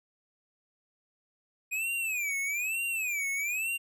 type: tone with vibrato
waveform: square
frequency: 2467 Hz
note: D#7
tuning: 15 cents flat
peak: -30 dBFS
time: 1.71-3.78 s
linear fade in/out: 20 ms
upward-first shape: sine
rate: 1.1 Hz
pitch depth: 200 cents each way
effects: none